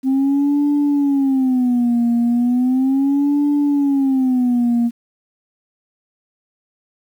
sine tone with vibrato, 261.6 Hz, C4, in tune, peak -11 dBFS, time 0.03-4.91 s, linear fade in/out 50 ms, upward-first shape sine, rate 0.36 Hz, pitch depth 180 cents each way, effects tanh soft clip ceiling -11 dBFS + 8-bit

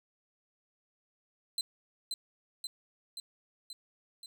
35% pulse tone with echo, 4059 Hz, B7, 47 cents sharp, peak -29 dBFS, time 1.58-1.61 s, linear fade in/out 2 ms, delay 530 ms, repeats 5, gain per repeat -3 dB, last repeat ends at 4.26 s, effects none

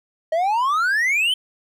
triangle exponential sweep, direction up, 622.3 to 3136 Hz, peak -15 dBFS, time 0.32-1.34 s, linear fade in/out 5 ms, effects none

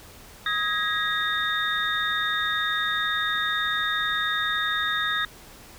sine tone cluster, 1263 / 1650 / 1890 / 3666 Hz, D#6 / G#6 / A#6 / A#7, +26 / -12 / +23 / -30 cents, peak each -29 / -28 / -29 / -28 dBFS, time 0.46-5.25 s, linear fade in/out 2 ms, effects pink hiss -47 dBFS RMS until 5.78 s

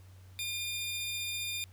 sawtooth tone pair together, 2417 / 3618 Hz, D7 / A7, +49 / +48 cents, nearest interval perfect fifth, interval 699 cents, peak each -34 / -34 dBFS, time 0.39-1.64 s, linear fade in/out 0 ms, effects added 93 Hz sine -51 dBFS peak until 1.72 s + pink hiss -64 dBFS RMS until 1.72 s

